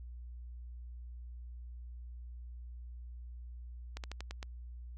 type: slowing click train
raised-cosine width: 0.2 ms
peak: -25 dBFS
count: 6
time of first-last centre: 3.97-4.428 s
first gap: 68 ms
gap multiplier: 1.15
effects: added 60 Hz sine -44 dBFS peak until 4.97 s